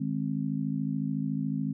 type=chord; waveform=sine; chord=Ab major; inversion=second; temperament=equal with one note detuned; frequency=153.87 / 207.7 / 261.6 Hz; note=Eb3 / Ab3 / C4; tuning=-19 / 0 / 0 cents; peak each=-32 dBFS; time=0-1.73 s; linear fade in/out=10 ms; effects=none